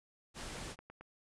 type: low-pass noise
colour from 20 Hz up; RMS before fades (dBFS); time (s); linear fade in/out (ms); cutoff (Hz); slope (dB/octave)
pink; -45; 0.34-0.76; 50; 10000; 48
type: click train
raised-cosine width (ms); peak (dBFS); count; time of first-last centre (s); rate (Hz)
0.5; -36; 5; 0.57-1.01; 9.09
effects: none